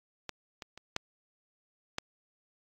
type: clicks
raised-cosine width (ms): 0.2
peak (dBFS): -19 / -24 / -29 / -13 / -15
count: 5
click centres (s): 0.293 / 0.622 / 0.776 / 0.964 / 1.984
effects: AAC 64 kbps